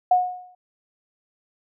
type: tone with exponential decay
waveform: sine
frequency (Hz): 727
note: F#5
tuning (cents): -31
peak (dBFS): -11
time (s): 0.11-0.55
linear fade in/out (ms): 5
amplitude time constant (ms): 94
effects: none